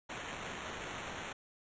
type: noise with sample-and-hold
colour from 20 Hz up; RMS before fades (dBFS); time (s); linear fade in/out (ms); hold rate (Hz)
white; -43; 0.09-1.33; 10; 4900
effects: resampled to 16000 Hz